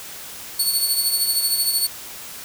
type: tone with tremolo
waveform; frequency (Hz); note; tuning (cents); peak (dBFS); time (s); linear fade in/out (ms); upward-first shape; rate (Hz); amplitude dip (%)
15% pulse; 4435; C#8; 0; -9; 0.59-1.87; 5; triangle; 13; 60
effects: white hiss -36 dBFS RMS until 2.44 s